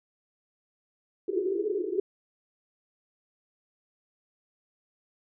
pink band-pass noise, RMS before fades -29 dBFS, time 1.28-2 s, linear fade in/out 5 ms, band 350 to 420 Hz, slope 96 dB/octave, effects none

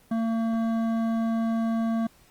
sine tone with hard clipping, 226.7 Hz, A#3, 48 cents flat, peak -25 dBFS, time 0.11-2.07 s, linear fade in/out 5 ms, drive 11 dB, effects pink hiss -58 dBFS RMS until 2.3 s + Opus 24 kbps

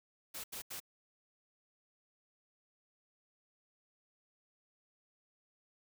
white noise bursts, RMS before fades -44 dBFS, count 3, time 0.34-0.802 s, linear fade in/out 10 ms, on 100 ms, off 81 ms, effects none

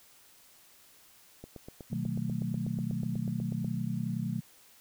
click train, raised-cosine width 2 ms, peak -30 dBFS, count 19, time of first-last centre 1.44-3.646 s, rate 8.16 Hz
sine chord, B dominant seventh, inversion none, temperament just, 123.47 / 154.34 / 185.21 / 222.2 Hz, B2 / D#3 / F#3 / A3, 0 / -14 / +2 / +17 cents, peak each -36 dBFS, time 1.9-4.41 s, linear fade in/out 20 ms
effects white hiss -59 dBFS RMS until 4.8 s

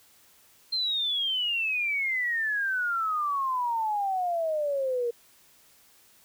sine exponential sweep, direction down, 4186 to 466.2 Hz, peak -25 dBFS, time 0.72-5.11 s, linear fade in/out 10 ms, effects white hiss -59 dBFS RMS until 6.24 s

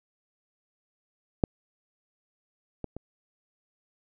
clicks, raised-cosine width 2 ms, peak -8 / -20 / -24 dBFS, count 3, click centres 1.438 / 2.843 / 2.966 s, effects none

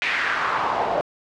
pink noise with band-pass filter sweep, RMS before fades -23 dBFS, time 0.02-1.01 s, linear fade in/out 0 ms, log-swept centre 2300 to 620 Hz, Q 2.9, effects low-pass 5000 Hz 12 dB/octave

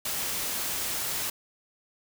white noise, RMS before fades -31 dBFS, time 0.05-1.3 s, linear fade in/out 5 ms, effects none

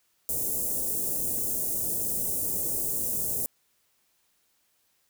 white band-stop noise, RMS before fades -29 dBFS, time 0.29-3.46 s, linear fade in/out 0 ms, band 570 to 7900 Hz, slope 24 dB/octave, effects white hiss -70 dBFS RMS until 5.09 s

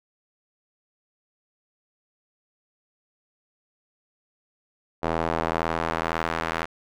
square tone with band-pass filter sweep, 40.98 Hz, E1, 9 cents flat, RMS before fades -27 dBFS, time 5.02-6.66 s, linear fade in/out 20 ms, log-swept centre 740 to 1500 Hz, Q 1, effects none

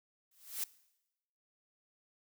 blue noise with exponential growth, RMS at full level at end -33 dBFS, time 0.31-0.64 s, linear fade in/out 5 ms, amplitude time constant 70 ms, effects noise-tail reverb RT60 0.9 s tail -20 dB re dry

